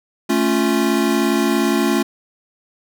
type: chord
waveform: square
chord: A augmented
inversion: none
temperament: equal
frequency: 220 / 277.2 / 349.2 Hz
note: A3 / C#4 / E#4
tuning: 0 / 0 / 0 cents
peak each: -20 dBFS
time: 0.29-2.03 s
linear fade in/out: 10 ms
effects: none